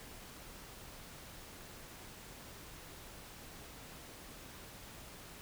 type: silence
effects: pink hiss -52 dBFS RMS until 5.41 s